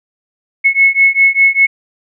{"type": "beating tone pair", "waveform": "sine", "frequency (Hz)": [2189, 2194], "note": ["C#7", "C#7"], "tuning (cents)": [-22, -18], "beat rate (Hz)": 5, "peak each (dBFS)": -10, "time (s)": [0.64, 1.67], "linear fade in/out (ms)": 20, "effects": []}